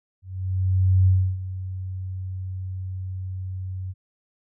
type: tone with ADSR envelope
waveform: sine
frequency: 93.4 Hz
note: F#2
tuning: 17 cents sharp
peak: -13 dBFS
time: 0.22-3.94 s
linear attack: 850 ms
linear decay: 300 ms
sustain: -15 dB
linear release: 36 ms
effects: none